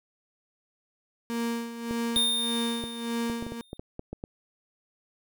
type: tone with tremolo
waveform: 35% pulse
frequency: 233.1 Hz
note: A#3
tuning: in tune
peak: -25 dBFS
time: 1.3-3.61 s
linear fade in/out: 0 ms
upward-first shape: sine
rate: 1.7 Hz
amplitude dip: 70%
type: clicks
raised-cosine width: 2 ms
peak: -22 dBFS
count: 12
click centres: 1.91 / 2.164 / 2.839 / 3.299 / 3.425 / 3.466 / 3.521 / 3.731 / 3.795 / 3.994 / 4.13 / 4.239 s
type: tone with exponential decay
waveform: square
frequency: 3641 Hz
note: A#7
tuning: 41 cents flat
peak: -21 dBFS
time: 2.16-3.77 s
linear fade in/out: 0 ms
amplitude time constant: 350 ms
effects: none